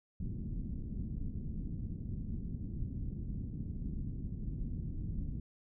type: low-pass noise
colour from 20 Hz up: pink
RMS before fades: -39 dBFS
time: 0.2-5.4 s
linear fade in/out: 5 ms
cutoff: 240 Hz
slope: 24 dB/octave
effects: none